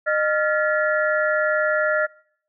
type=tone cluster; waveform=sine; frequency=613 / 1390 / 1726 / 1912 Hz; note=D#5 / F6 / A6 / A#6; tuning=-26 / -9 / -34 / +43 cents; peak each=-21 / -22 / -25 / -30 dBFS; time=0.06-2.07 s; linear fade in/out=20 ms; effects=noise-tail reverb RT60 0.6 s tail -22 dB re dry